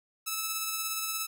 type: tone with tremolo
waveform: 5% pulse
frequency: 1307 Hz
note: E6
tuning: 15 cents flat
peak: -18 dBFS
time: 0.26-1.27 s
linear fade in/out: 20 ms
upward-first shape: sine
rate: 17 Hz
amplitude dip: 30%
effects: none